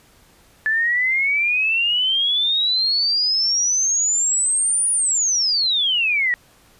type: exponential two-way sweep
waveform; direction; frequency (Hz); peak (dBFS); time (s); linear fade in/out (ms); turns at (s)
sine; up then down; 1730 to 9720 to 1885; -16; 0.66-6.34; 0; 4.91
effects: pink hiss -53 dBFS RMS until 6.79 s + resampled to 32000 Hz